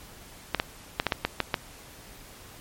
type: clicks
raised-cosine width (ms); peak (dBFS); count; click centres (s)
0.3; -7; 8; 0.547 / 0.599 / 0.999 / 1.067 / 1.122 / 1.25 / 1.403 / 1.542
effects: pink hiss -48 dBFS RMS until 2.6 s + MP3 64 kbps